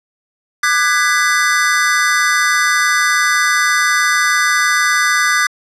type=chord; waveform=square; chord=G# half-diminished seventh; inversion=second; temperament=just; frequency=1196.1 / 1495.1 / 1661.2 / 1993.5 Hz; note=D6 / F#6 / G#6 / B6; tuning=+31 / +18 / 0 / +16 cents; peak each=-18 dBFS; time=0.63-5.47 s; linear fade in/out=5 ms; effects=low-pass 10000 Hz 12 dB/octave